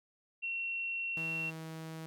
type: tone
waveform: sine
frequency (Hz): 2725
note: F7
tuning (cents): -43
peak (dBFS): -34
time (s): 0.42-1.51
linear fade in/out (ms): 20
type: tone with pitch glide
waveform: sawtooth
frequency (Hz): 162.1 to 160.61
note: E3 to E3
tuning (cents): -29 to -45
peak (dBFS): -38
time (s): 1.17-2.06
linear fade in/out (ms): 0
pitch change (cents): -16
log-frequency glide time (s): 1.36-1.48
effects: none